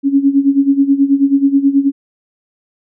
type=tone with tremolo; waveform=sine; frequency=277.2 Hz; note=C#4; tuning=in tune; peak=-5 dBFS; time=0.03-1.92 s; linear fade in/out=50 ms; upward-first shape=sine; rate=9.3 Hz; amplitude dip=80%; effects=none